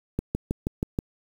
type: click train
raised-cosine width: 3 ms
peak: -12 dBFS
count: 6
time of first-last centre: 0.19-0.989 s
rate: 6.26 Hz
effects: 7-bit